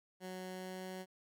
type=tone with pitch glide; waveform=15% pulse; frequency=185 to 186.29 Hz; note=F#3 to F#3; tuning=0 to +12 cents; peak=-37 dBFS; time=0.2-1.06 s; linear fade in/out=50 ms; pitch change=+12 cents; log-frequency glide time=0.5-0.89 s; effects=none